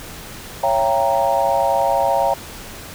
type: chord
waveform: sine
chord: C# diminished seventh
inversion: none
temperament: equal with one note detuned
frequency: 554.4 / 675.8 / 784 / 932.3 Hz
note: C#5 / E5 / G5 / Bb5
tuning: 0 / +43 / 0 / 0 cents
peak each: -20 dBFS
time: 0.63-2.34 s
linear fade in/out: 5 ms
effects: pink hiss -35 dBFS RMS until 2.94 s